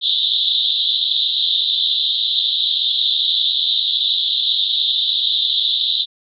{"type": "band-pass noise", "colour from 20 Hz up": "pink", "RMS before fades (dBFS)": -18, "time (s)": [0.01, 6.06], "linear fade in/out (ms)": 50, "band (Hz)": [3400, 3900], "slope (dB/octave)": 96, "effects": []}